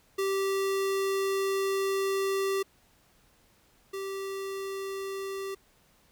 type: tone pair in turn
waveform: square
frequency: 389.6 / 389.6 Hz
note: G4 / G4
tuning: -11 / -11 cents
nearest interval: unison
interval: 0 cents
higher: neither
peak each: -27 / -34 dBFS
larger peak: first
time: 0.18-2.63 / 3.93-5.55 s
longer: first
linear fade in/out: 10 ms
effects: pink hiss -64 dBFS RMS until 6.11 s